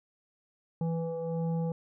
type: tone with frequency modulation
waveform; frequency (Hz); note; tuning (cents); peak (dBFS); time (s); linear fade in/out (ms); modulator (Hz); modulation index
sine; 164.81; E3; 0; -29; 0.81-1.72; 2; 331; 1.2
effects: none